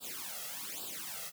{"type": "noise with flanger", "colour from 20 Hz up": "white", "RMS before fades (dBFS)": -42, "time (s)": [0, 1.32], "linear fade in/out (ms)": 50, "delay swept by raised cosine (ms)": [0.24, 1.54], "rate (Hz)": 1.2, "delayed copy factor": 1, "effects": ["high-pass 150 Hz 12 dB/octave"]}